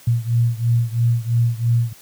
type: beating tone pair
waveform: sine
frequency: 116.54 / 119.54 Hz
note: A#2 / A#2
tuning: 0 / +44 cents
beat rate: 3 Hz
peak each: -17 / -19 dBFS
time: 0.07-1.93 s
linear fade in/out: 5 ms
effects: white hiss -46 dBFS RMS until 2.01 s + high-pass 60 Hz 12 dB/octave